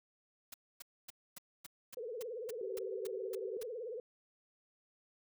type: noise bursts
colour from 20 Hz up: white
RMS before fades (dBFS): -48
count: 12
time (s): 0.52-3.632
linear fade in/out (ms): 5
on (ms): 21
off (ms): 260
type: tone with vibrato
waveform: sine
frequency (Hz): 466.2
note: A#4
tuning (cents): 0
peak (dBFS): -40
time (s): 1.97-4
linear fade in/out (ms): 2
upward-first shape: triangle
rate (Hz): 18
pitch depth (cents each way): 200
type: tone with tremolo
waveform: sine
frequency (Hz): 385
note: G4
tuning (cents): -31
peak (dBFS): -39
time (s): 2.61-3.57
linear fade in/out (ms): 2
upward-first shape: triangle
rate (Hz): 9.8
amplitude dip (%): 50
effects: none